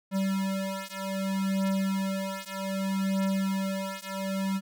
square beating tone pair, 192.9 / 193.54 Hz, G3 / G3, -28 / -22 cents, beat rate 0.64 Hz, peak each -31 dBFS, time 0.11-4.61 s, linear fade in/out 50 ms, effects none

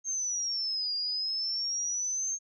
sine exponential two-way sweep, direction down then up, 6430 to 4802 to 6430 Hz, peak -29 dBFS, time 0.04-2.39 s, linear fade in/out 50 ms, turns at 0.95 s, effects none

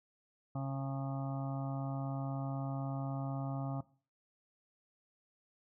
harmonic tone with a mistuned harmonic, 136.2 Hz, C#3, 30 cents flat, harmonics 1 / 2 / 4 / 5 / 6 / 7 / 8 / 9, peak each -36 / -42 / -50 / -47 / -49 / -57 / -55 / -52 dBFS, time 0.55-3.81 s, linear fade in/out 5 ms, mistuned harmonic 7, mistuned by -52 cents, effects noise-tail reverb RT60 0.4 s tail -19 dB re dry

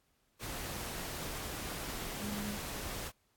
sine tone in noise, 206.3 Hz, G#3, 11 cents flat, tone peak -38 dBFS, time 2.19-2.58 s, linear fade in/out 50 ms, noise pink, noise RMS -41 dBFS, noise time 0.39-3.12 s, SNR 0 dB, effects pink hiss -75 dBFS RMS until 3.36 s + AAC 64 kbps

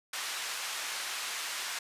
pink band-pass noise, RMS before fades -37 dBFS, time 0.13-1.79 s, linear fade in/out 5 ms, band 1300 to 9700 Hz, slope 12 dB/octave, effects resampled to 32000 Hz

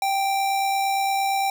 square tone with amplitude modulation, 784 Hz, G5, in tune, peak -20 dBFS, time 0.02-1.5 s, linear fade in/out 2 ms, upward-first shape sine, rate 68.7 Hz, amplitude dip 25%, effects none

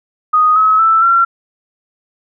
sine tone with pitch steps, 1244.5 / 1283.2 / 1323.1 / 1364.2 Hz, D#6 / E6 / E6 / F6, 0 / -47 / +6 / -41 cents, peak -7 dBFS, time 0.33-1.25 s, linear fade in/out 10 ms, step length 230 ms, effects none

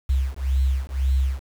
sine beating tone pair, 65.41 / 67.31 Hz, C2 / C2, 0 / +50 cents, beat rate 1.9 Hz, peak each -22 dBFS, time 0.09-1.4 s, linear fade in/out 10 ms, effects 7-bit

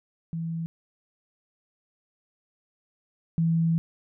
sine tone pair in turn, 164.81 / 164.81 Hz, E3 / E3, 0 / 0 cents, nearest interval unison, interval 0 cents, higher neither, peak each -28 / -20 dBFS, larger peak second, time 0.33-0.66 / 3.38-3.78 s, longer second, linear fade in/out 0 ms, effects none

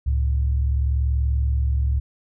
sine tone pair together, 69.3 / 110 Hz, C#2 / A2, 0 / 0 cents, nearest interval minor sixth, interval 800 cents, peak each -18 / -27 dBFS, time 0.06-2 s, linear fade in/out 10 ms, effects none

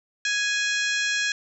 harmonic tone with a mistuned harmonic, 830.6 Hz, G#5, in tune, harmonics 2 / 3 / 4 / 5 / 6 / 7 / 8 / 9, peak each -25 / -29 / -31 / -33 / -35 / -36 / -37 / -38 dBFS, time 0.25-1.32 s, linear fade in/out 2 ms, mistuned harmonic 6, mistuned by +98 cents, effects none

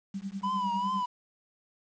sine tone with tremolo, 196 Hz, G3, in tune, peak -30 dBFS, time 0.14-1.03 s, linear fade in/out 5 ms, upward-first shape triangle, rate 10 Hz, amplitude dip 100%
triangle tone with vibrato, 987.8 Hz, B5, in tune, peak -26 dBFS, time 0.43-1.06 s, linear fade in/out 10 ms, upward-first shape triangle, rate 2.5 Hz, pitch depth 86 cents each way
effects resampled to 16000 Hz + 9-bit

